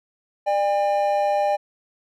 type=tone pair together; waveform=triangle; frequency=597.5 / 806 Hz; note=D5 / G5; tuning=+30 / +48 cents; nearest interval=perfect fourth; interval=518 cents; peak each=-19 dBFS; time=0.46-1.57 s; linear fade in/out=20 ms; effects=none